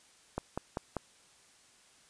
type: click train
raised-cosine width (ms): 1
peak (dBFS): -19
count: 4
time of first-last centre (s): 0.38-0.967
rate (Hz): 5.11
effects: white hiss -62 dBFS RMS until 2.09 s + resampled to 22050 Hz